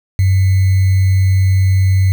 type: tone with sample-and-hold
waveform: sine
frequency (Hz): 95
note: F#2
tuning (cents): +46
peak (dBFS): -8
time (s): 0.19-2.12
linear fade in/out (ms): 0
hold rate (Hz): 2100
effects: none